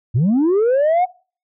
sine linear sweep, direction up, 102.2 to 749 Hz, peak -10 dBFS, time 0.14-1.06 s, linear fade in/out 20 ms, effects noise-tail reverb RT60 0.4 s tail -24 dB re dry + tanh soft clip ceiling -11 dBFS

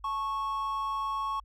triangle tone pair together, 875 / 1102.4 Hz, A5 / C#6, -10 / -10 cents, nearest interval major third, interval 400 cents, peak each -36 / -28 dBFS, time 0.04-1.4 s, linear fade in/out 5 ms, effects added 50 Hz sine -51 dBFS peak until 1.44 s

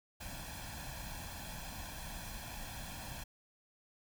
pink noise with comb filter, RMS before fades -45 dBFS, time 0.2-3.24 s, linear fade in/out 10 ms, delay 1.2 ms, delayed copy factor +0.75, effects none

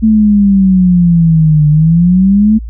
sine exponential two-way sweep, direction down then up, 222.5 to 148.7 to 222.5 Hz, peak -4 dBFS, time 0.02-2.59 s, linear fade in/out 20 ms, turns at 1.68 s, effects added 56 Hz sine -20 dBFS peak until 2.69 s

